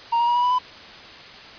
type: tone with pitch steps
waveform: triangle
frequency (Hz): 932.3 / 945.9 / 959.6 / 973.6 / 987.7 / 1002.1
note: A#5 / A#5 / A#5 / B5 / B5 / B5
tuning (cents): 0 / +25 / +50 / -25 / 0 / +25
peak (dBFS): -15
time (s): 0.12-0.588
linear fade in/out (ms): 10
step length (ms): 78
effects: white hiss -41 dBFS RMS until 1.58 s + resampled to 11025 Hz